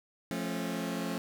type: chord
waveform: sawtooth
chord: F augmented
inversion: none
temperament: just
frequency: 174.61 / 218.3 / 272.8 Hz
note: F3 / A3 / C#4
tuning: 0 / -13 / -28 cents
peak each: -33 dBFS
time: 0.31-1.18 s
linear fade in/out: 0 ms
effects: none